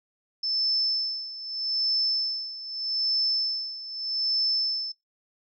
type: tone with tremolo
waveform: sine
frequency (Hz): 5274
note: E8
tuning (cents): 0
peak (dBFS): -22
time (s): 0.43-4.92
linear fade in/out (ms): 5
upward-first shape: sine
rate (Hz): 0.81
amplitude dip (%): 80
effects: noise-tail reverb RT60 0.2 s tail -21 dB re dry